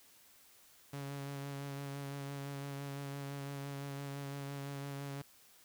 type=tone with vibrato; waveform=sawtooth; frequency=140 Hz; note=C#3; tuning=18 cents sharp; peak=-37 dBFS; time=0.93-5.22 s; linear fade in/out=5 ms; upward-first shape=sine; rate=5.9 Hz; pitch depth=18 cents each way; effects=white hiss -63 dBFS RMS until 5.64 s